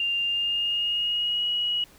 sine tone with pitch glide, 2794 to 2908 Hz, F7 to F#7, 0 to -31 cents, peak -23 dBFS, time 0-1.84 s, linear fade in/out 2 ms, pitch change +69 cents, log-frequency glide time 0.22-1.45 s, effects pink hiss -54 dBFS RMS until 1.98 s

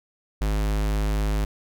square tone, 52 Hz, G#1, 3 cents sharp, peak -22 dBFS, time 0.41-1.45 s, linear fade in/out 5 ms, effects none

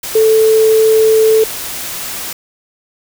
sine tone in noise, 440 Hz, A4, in tune, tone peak -6 dBFS, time 0.15-1.44 s, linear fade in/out 5 ms, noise white, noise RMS -23 dBFS, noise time 0.03-2.33 s, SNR +14 dB, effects none

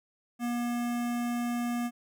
square tone with notch filter, 239.7 Hz, A#3, 48 cents sharp, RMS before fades -31 dBFS, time 0.39-1.91 s, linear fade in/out 50 ms, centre 4200 Hz, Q 1.6, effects none

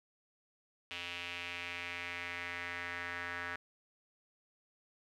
square tone with band-pass filter sweep, 87.31 Hz, F2, in tune, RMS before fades -42 dBFS, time 0.91-3.56 s, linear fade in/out 0 ms, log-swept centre 2800 to 1700 Hz, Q 3.4, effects none

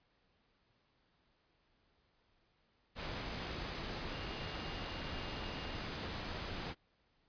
sine tone in noise, 2823 Hz, F7, 18 cents sharp, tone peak -53 dBFS, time 4.09-5.82 s, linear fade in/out 50 ms, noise pink, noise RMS -42 dBFS, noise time 2.95-6.75 s, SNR -14 dB, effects pink hiss -75 dBFS RMS until 7.28 s + resampled to 11025 Hz

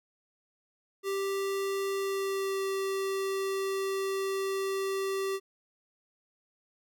square tone with pitch glide, 392 to 388.2 Hz, G4 to G4, 0 to -17 cents, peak -30 dBFS, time 1.03-5.4 s, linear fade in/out 50 ms, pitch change -17 cents, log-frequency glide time 1.96-2.64 s, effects none

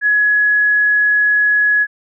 sine tone, 1684 Hz, G#6, 24 cents sharp, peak -10 dBFS, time 0.01-1.87 s, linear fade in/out 50 ms, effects none

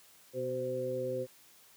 harmonic tone with a mistuned harmonic, 126.2 Hz, B2, 38 cents sharp, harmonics 1 / 2 / 3 / 4, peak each -42 / -44 / -38 / -34 dBFS, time 0.33-1.27 s, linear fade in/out 50 ms, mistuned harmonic 4, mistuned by +39 cents, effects white hiss -60 dBFS RMS until 1.76 s + high-pass 80 Hz 12 dB/octave

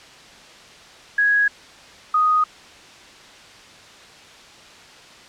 sine tone pair in turn, 1661.2 / 1244.5 Hz, G#6 / D#6, 0 / 0 cents, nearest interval perfect fourth, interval 500 cents, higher first, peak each -14 dBFS, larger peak neither, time 1.18-1.48 / 2.14-2.44 s, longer neither, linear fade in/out 5 ms, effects white hiss -44 dBFS RMS until 5.28 s + low-pass 5000 Hz 12 dB/octave

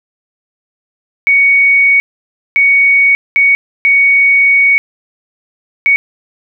sine tone bursts at uneven times, 2234 Hz, C#7, 13 cents sharp, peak -5 dBFS, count 5, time 1.27-2 / 2.56-3.15 / 3.36-3.55 / 3.85-4.78 / 5.86-5.96 s, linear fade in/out 0 ms, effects none

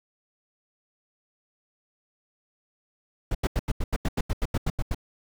brown noise bursts, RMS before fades -24 dBFS, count 14, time 3.31-4.947 s, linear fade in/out 5 ms, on 38 ms, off 85 ms, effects none

